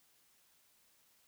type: silence
effects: white hiss -70 dBFS RMS until 1.27 s